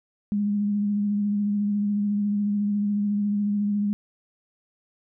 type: tone with vibrato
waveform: sine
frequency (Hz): 205.2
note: G#3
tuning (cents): -21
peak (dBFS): -21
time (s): 0.32-3.93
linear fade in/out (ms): 0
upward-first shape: sine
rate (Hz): 14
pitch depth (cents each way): 23
effects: none